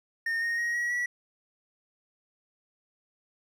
triangle tone with pitch steps, 1831 / 1857.6 / 1884.7 / 1912.1 / 1939.9 Hz, A#6 / A#6 / A#6 / A#6 / B6, -32 / -7 / +19 / +43 / -32 cents, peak -25 dBFS, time 0.26-1.06 s, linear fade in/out 5 ms, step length 160 ms, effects none

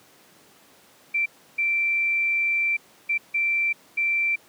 sine tone bursts at uneven times, 2346 Hz, D7, 2 cents flat, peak -20 dBFS, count 5, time 1.14-1.26 / 1.58-2.77 / 3.09-3.18 / 3.34-3.73 / 3.97-4.36 s, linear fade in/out 10 ms, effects pink hiss -54 dBFS RMS until 4.48 s + high-pass 200 Hz 12 dB/octave

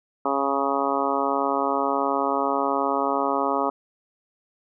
harmonic tone, 138.59 Hz, C#3, in tune, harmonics 2 / 3 / 4 / 5 / 6 / 7 / 8 / 9, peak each -29 / -29 / -29 / -29 / -29 / -29 / -29 / -29 dBFS, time 0.25-3.7 s, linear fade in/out 5 ms, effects none

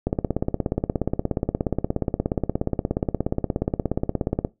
click train, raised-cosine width 2 ms, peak -8 dBFS, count 75, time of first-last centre 0.07-4.449 s, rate 16.9 Hz, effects noise-tail reverb RT60 0.2 s tail -19 dB re dry

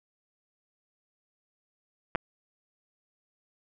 clicks, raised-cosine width 0.5 ms, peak -13 dBFS, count 2, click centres 2.151 / 2.157 s, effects none

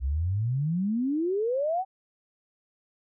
sine exponential sweep, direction up, 61.74 to 784 Hz, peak -24 dBFS, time 0-1.85 s, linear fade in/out 50 ms, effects none

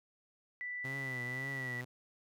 sine tone with pitch glide, 1975.5 to 1950.6 Hz, B6 to B6, 0 to -22 cents, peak -38 dBFS, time 0.61-1.81 s, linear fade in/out 0 ms, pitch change -22 cents, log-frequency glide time 1.31-1.65 s
sawtooth tone with vibrato, 130 Hz, C3, 11 cents flat, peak -38 dBFS, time 0.84-1.85 s, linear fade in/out 10 ms, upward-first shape triangle, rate 1.9 Hz, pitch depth 110 cents each way
effects none

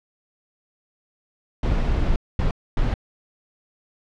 brown noise bursts at uneven times, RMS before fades -20 dBFS, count 3, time 1.63-2.16 / 2.39-2.51 / 2.77-2.94 s, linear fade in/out 2 ms, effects low-pass 4000 Hz 12 dB/octave

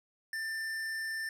sine tone with hard clipping, 1784 Hz, A6, 23 cents sharp, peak -36 dBFS, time 0.33-1.29 s, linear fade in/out 2 ms, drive 12 dB, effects none

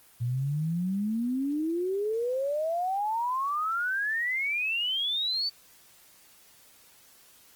sine exponential sweep, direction up, 116.2 to 4599 Hz, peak -26 dBFS, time 0.2-5.5 s, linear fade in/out 20 ms, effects white hiss -57 dBFS RMS until 7.55 s + Opus 24 kbps

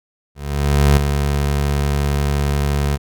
25% pulse tone with ADSR envelope, 71.4 Hz, D2, 48 cents flat, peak -5 dBFS, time 0.35-2.98 s, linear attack 620 ms, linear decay 4 ms, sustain -7 dB, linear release 34 ms, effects none

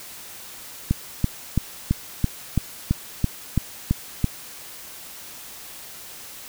click train, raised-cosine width 5 ms, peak -6 dBFS, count 11, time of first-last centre 0.91-4.243 s, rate 3 Hz, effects white hiss -40 dBFS RMS until 6.48 s

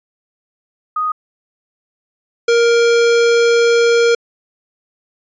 sine / square tone pair in turn, 1244.5 / 468.2 Hz, D#6 / A#4, 0 / +8 cents, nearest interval octave + perfect fourth, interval 1692 cents, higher first, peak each -15 / -10 dBFS, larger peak second, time 0.96-1.12 / 2.48-4.15 s, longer second, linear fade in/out 5 ms, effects resampled to 16000 Hz

